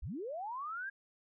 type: linear sweep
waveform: sine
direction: up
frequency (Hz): 33.88 to 1642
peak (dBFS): -38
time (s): 0.02-0.9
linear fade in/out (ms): 10
effects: none